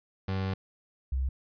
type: tone pair in turn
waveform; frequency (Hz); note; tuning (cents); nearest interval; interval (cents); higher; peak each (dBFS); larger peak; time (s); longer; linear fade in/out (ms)
30% pulse / sine; 95.5 / 65.55; G2 / C2; -45 / +4; perfect fifth; 651; first; -26; neither; 0.28-0.54 / 1.12-1.29; first; 5
effects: resampled to 11025 Hz